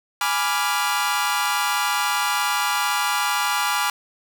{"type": "chord", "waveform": "sawtooth", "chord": "G# diminished seventh", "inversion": "none", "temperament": "equal", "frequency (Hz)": [830.6, 987.8, 1174.7, 1396.9], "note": ["G#5", "B5", "D6", "F6"], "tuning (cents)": [0, 0, 0, 0], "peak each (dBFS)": -22, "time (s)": [0.21, 3.9], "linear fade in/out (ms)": 2, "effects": ["7-bit"]}